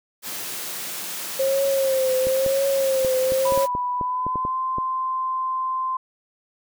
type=high-pass noise; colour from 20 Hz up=white; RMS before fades=-31 dBFS; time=0.22-3.68 s; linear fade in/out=50 ms; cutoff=130 Hz; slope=24 dB/octave
type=tone with vibrato; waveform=sine; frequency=533 Hz; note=C5; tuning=32 cents sharp; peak=-18 dBFS; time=1.39-3.66 s; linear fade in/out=10 ms; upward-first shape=triangle; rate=0.98 Hz; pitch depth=62 cents each way
type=clicks; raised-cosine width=2 ms; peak=-17 dBFS; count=12; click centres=2.27 / 2.463 / 3.048 / 3.321 / 3.522 / 3.576 / 3.751 / 4.012 / 4.266 / 4.357 / 4.451 / 4.784 s
type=tone with pitch glide; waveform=sine; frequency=987.8 to 1039.3 Hz; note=B5 to C6; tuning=0 to -12 cents; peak=-22 dBFS; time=3.45-5.97 s; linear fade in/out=5 ms; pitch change=+88 cents; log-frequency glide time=3.94-4.57 s
effects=none